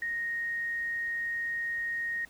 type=tone; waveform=sine; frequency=1864.7 Hz; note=A#6; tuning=in tune; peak=-30 dBFS; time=0.02-2.25 s; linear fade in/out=2 ms; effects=pink hiss -58 dBFS RMS until 2.29 s